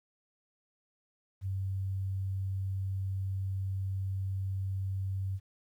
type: tone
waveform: sine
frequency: 96.1 Hz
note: G2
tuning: 34 cents flat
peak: -31 dBFS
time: 1.41-5.4 s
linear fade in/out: 50 ms
effects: 11-bit